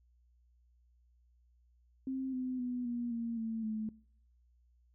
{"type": "tone with pitch steps", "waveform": "sine", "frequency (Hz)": [263.9, 255.5, 247.4, 239.5, 231.9, 224.5, 217.3], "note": ["C4", "C4", "B3", "A#3", "A#3", "A3", "A3"], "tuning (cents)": [15, -41, 3, 47, -9, 35, -21], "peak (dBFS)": -34, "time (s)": [2.07, 3.89], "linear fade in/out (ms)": 2, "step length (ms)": 260, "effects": ["noise-tail reverb RT60 0.6 s tail -23 dB re dry", "added 60 Hz sine -65 dBFS peak until 4.94 s"]}